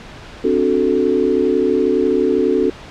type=chord; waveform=sine; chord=D dominant seventh; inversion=third; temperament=equal; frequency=261.6 / 293.7 / 370 / 440 Hz; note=C4 / D4 / F#4 / A4; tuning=0 / 0 / 0 / 0 cents; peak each=-20 / -20 / -17 / -17 dBFS; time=0.44-2.7 s; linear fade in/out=5 ms; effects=pink hiss -36 dBFS RMS until 2.9 s + low-pass 4000 Hz 12 dB/octave